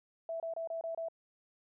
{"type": "tone bursts", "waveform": "sine", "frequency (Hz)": 659.3, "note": "E5", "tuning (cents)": 0, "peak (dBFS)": -35, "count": 6, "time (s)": [0.29, 1.085], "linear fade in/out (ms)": 2, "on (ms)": 110, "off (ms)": 27, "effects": []}